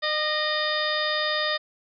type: harmonic tone with a mistuned harmonic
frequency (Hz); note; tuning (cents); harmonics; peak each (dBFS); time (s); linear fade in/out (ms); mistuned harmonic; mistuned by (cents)
608; D#5; -40; 1 / 2 / 3 / 4 / 5 / 6 / 7 / 8; -29 / -31 / -28 / -40 / -38 / -29 / -40 / -32; 0.02-1.58; 20; 3; +34
effects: none